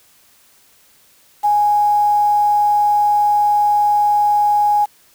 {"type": "tone with quantisation", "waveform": "sine", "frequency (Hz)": 830, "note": "G#5", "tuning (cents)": -1, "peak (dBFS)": -11, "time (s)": [1.43, 4.86], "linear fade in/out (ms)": 20, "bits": 6, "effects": ["white hiss -52 dBFS RMS until 5.14 s"]}